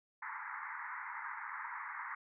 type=band-pass noise; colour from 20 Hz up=pink; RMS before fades=-44 dBFS; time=0.22-2.15 s; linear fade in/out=5 ms; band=870 to 2100 Hz; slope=96 dB/octave; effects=none